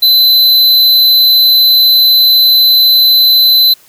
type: tone with amplitude modulation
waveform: square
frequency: 4034 Hz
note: B7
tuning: 36 cents sharp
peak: -3 dBFS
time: 0.02-3.74 s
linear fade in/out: 10 ms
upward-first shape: sine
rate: 240 Hz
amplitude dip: 35%
effects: white hiss -44 dBFS RMS until 3.88 s